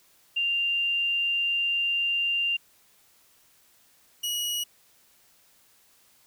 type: tone pair in turn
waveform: sine / sawtooth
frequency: 2788 / 2908 Hz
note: F7 / F#7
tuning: -4 / -31 cents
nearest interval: minor second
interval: 73 cents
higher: second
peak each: -23 / -24 dBFS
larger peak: first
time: 0.36-2.57 / 4.23-4.64 s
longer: first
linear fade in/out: 10 ms
effects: white hiss -61 dBFS RMS until 6.26 s